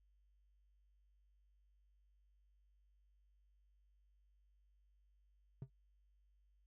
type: tone with exponential decay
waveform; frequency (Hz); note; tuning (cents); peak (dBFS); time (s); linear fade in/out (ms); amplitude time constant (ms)
triangle; 132.4; C3; +21; -38; 5.62-5.7; 2; 16
effects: added 50 Hz sine -70 dBFS peak until 6.66 s